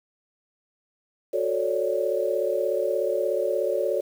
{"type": "chord", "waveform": "sine", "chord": "D major seventh", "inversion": "first", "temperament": "just", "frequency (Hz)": [367.1, 440.5, 550.6, 587.3], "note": ["F#4", "A4", "C#5", "D5"], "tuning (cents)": [-14, 2, -12, 0], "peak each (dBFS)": [-29, -28, -26, -28], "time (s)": [1.33, 4.01], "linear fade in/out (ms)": 10, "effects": ["8-bit"]}